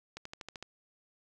accelerating click train, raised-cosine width 0.2 ms, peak -25 dBFS, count 7, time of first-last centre 0.17-0.626 s, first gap 84 ms, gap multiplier 0.96, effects none

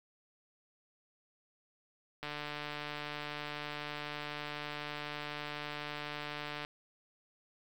click train, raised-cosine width 0.3 ms, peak -24 dBFS, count 655, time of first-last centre 2.23-6.649 s, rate 148 Hz, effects 9-bit

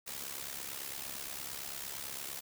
white noise with amplitude modulation, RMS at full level -39 dBFS, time 0.06-2.41 s, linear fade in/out 20 ms, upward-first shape sine, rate 68.8 Hz, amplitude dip 70%, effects none

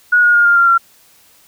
sine tone with pitch steps, 1455 / 1437.5 / 1420.1 / 1403 / 1386.1 / 1369.4 Hz, F#6 / F6 / F6 / F6 / F6 / F6, -29 / +50 / +29 / +8 / -13 / -34 cents, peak -7 dBFS, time 0.12-0.78 s, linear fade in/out 10 ms, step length 110 ms, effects white hiss -49 dBFS RMS until 1.47 s

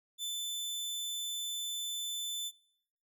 sawtooth tone, 3520 Hz, A7, in tune, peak -32 dBFS, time 0.18-2.52 s, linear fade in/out 50 ms, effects noise-tail reverb RT60 0.8 s tail -25 dB re dry

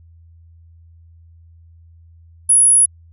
sine tone, 10290 Hz, E9, 43 cents flat, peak -8 dBFS, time 2.49-2.86 s, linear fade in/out 10 ms, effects added 83 Hz sine -43 dBFS peak until 3.12 s

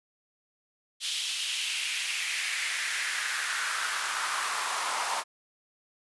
pink noise with high-pass filter sweep, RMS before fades -31 dBFS, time 1-5.24 s, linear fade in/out 50 ms, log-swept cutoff 3400 to 890 Hz, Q 2.8, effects resampled to 24000 Hz

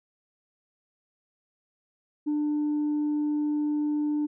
sine tone, 297.7 Hz, D4, 24 cents sharp, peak -22 dBFS, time 2.26-4.27 s, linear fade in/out 20 ms, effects tanh soft clip ceiling -22 dBFS

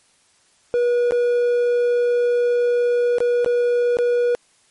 triangle tone with dropouts, 483.3 Hz, B4, 38 cents flat, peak -13 dBFS, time 0.74-4.35 s, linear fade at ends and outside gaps 0 ms, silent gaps 1.109-1.121 / 3.184-3.204 / 3.446-3.461 / 3.97-3.987 s, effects white hiss -58 dBFS RMS until 4.7 s + MP3 48 kbps

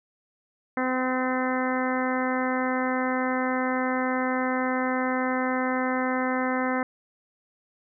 harmonic tone, 256.5 Hz, C4, 34 cents flat, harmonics 1 / 2 / 3 / 4 / 5 / 6 / 7 / 8, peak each -27 / -30 / -32 / -33 / -34 / -35 / -35 / -36 dBFS, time 0.77-6.83 s, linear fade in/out 2 ms, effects none

